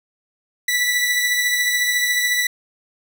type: beating tone pair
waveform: sawtooth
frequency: 1965 / 1979 Hz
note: B6 / B6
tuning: -9 / +3 cents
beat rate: 14 Hz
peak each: -14 / -23 dBFS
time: 0.68-2.47 s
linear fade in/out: 5 ms
effects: none